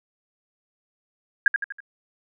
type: tone with echo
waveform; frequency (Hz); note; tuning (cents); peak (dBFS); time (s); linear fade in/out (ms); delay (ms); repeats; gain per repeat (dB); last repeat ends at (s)
sine; 1625; G#6; -38; -12; 1.46-1.48; 2; 81; 4; -6; 1.804
effects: none